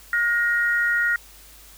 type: tone pair together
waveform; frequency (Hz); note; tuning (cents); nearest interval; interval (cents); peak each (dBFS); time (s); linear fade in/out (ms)
sine; 1431.1 / 1878; F6 / A#6; +42 / +12; perfect fourth; 470; -21 / -21; 0.13-1.16; 2
effects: added 50 Hz sine -50 dBFS peak until 1.77 s + white hiss -48 dBFS RMS until 1.77 s